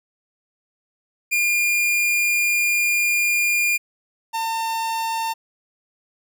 45% pulse tone pair in turn, 2412 / 903.5 Hz, D7 / A5, +46 / +46 cents, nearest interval octave + perfect fourth, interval 1700 cents, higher first, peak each -17 / -22 dBFS, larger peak first, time 1.31-3.78 / 4.33-5.34 s, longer first, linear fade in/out 20 ms, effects none

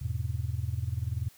sine chord, E major, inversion none, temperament just, 82.41 / 103.01 / 123.61 Hz, E2 / G#2 / B2, 0 / -14 / +2 cents, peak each -33 / -33 / -33 dBFS, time 0.01-1.29 s, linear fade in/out 10 ms, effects tanh soft clip ceiling -20 dBFS + white hiss -58 dBFS RMS until 1.37 s

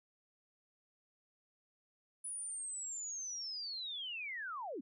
sine linear sweep, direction down, 9956 to 220 Hz, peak -40 dBFS, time 2.24-4.81 s, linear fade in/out 10 ms, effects none

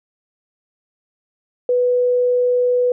sine tone, 493.9 Hz, B4, in tune, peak -13 dBFS, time 1.69-2.92 s, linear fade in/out 2 ms, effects none

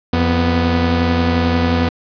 sawtooth tone pair together, 86.04 / 246.9 Hz, F2 / B3, -25 / 0 cents, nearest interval octave + tritone, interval 1825 cents, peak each -12 dBFS, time 0.13-1.89 s, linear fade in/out 5 ms, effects resampled to 11025 Hz + 7-bit

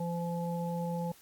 harmonic tone, 171 Hz, F3, 36 cents flat, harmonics 1 / 3 / 5, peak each -33 / -38 / -40 dBFS, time 0-1.12 s, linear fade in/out 5 ms, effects white hiss -59 dBFS RMS until 1.21 s + AAC 64 kbps

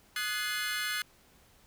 25% pulse chord, Ab dominant seventh, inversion second, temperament equal with one note detuned, 1244.5 / 1480 / 1704 / 2093 Hz, Eb6 / Gb6 / Ab6 / C7, 0 / 0 / +44 / 0 cents, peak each -37 / -32 / -33 / -33 dBFS, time 0.16-1.02 s, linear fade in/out 2 ms, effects pink hiss -62 dBFS RMS until 1.66 s

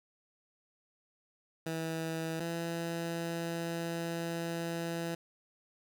15% pulse tone pair in turn, 162.5 / 167.75 Hz, E3 / E3, -24 / +31 cents, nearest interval minor second, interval 55 cents, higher second, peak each -28 dBFS, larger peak neither, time 1.66-2.4 / 2.4-5.15 s, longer second, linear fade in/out 5 ms, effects none

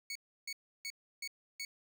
20% pulse tone bursts, 2225 Hz, C#7, 6 cents sharp, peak -34 dBFS, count 5, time 0.1-1.65 s, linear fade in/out 2 ms, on 54 ms, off 320 ms, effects none

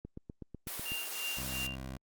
click train, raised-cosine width 3 ms, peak -30 dBFS, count 8, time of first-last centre 0.05-0.92 s, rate 8.05 Hz
white high-pass noise, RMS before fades -40 dBFS, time 0.67-1.67 s, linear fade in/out 5 ms, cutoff 370 Hz, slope 12 dB/octave
sine tone with tremolo, 2785 Hz, F7, 5 cents flat, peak -34 dBFS, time 0.85-1.76 s, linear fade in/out 10 ms, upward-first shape triangle, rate 2.9 Hz, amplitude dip 100%
15% pulse tone, 65.41 Hz, C2, in tune, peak -34 dBFS, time 1.37-1.97 s, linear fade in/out 5 ms
effects Opus 32 kbps

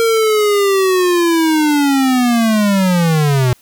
square linear sweep, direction down, 461.2 to 121.2 Hz, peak -11 dBFS, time 0-3.53 s, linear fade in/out 0 ms, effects white hiss -50 dBFS RMS until 3.61 s

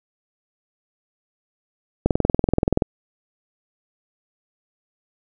click train, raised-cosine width 2 ms, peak -3 dBFS, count 17, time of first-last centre 2.06-2.822 s, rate 21 Hz, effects none

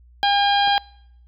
harmonic tone, 807 Hz, G#5, 50 cents flat, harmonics 1 / 2 / 3 / 4 / 5 / 6, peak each -17 / -24 / -31 / -22 / -28 / -32 dBFS, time 0.23-0.78 s, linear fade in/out 0 ms
clicks, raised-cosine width 1 ms, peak -24 dBFS, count 2, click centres 0.674 / 0.681 s
effects noise-tail reverb RT60 0.8 s tail -26 dB re dry + added 60 Hz sine -47 dBFS peak until 1.27 s

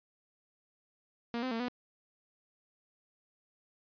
sawtooth tone with pitch steps, 235.4 / 257.5 / 227.6 / 246.7 Hz, A#3 / C4 / A#3 / B3, +17 / -28 / -41 / -2 cents, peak -29 dBFS, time 1.34-1.684 s, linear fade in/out 0 ms, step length 86 ms, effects resampled to 11025 Hz

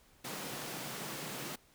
pink high-pass noise, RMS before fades -42 dBFS, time 0.24-1.56 s, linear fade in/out 10 ms, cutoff 130 Hz, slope 48 dB/octave, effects pink hiss -65 dBFS RMS until 1.74 s

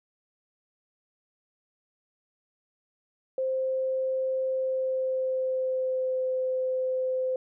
sine tone with pitch glide, 523.3 to 515.5 Hz, C5 to C5, 0 to -26 cents, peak -25 dBFS, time 3.38-7.36 s, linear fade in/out 2 ms, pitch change -26 cents, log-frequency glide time 4.47-6.25 s, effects none

